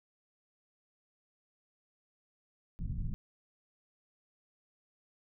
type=low-pass noise; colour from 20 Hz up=pink; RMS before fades=-36 dBFS; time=2.79-3.14 s; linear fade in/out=0 ms; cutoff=170 Hz; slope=24 dB/octave; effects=none